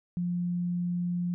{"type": "tone", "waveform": "sine", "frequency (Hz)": 175.9, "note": "F3", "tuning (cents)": 13, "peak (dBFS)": -27, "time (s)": [0.17, 1.34], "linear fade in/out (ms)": 0, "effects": []}